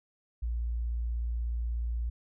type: tone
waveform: sine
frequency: 58.27 Hz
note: A#1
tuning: in tune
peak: -29 dBFS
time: 0.42-2.1 s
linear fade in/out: 10 ms
effects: none